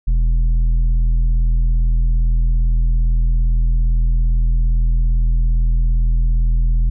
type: tone with tanh clipping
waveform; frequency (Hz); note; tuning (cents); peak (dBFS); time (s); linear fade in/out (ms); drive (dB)
triangle; 41.2; E1; 0; -13; 0.07-6.9; 10; 11
effects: none